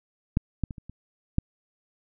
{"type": "clicks", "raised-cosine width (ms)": 5, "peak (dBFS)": [-9, -13, -23, -29, -28, -9], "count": 6, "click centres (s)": [0.371, 0.637, 0.708, 0.782, 0.896, 1.384], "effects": []}